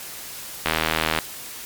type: click train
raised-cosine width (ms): 0.3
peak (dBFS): -3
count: 43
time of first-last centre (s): 0.66-1.188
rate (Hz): 79.6
effects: white hiss -36 dBFS RMS until 1.65 s + MP3 96 kbps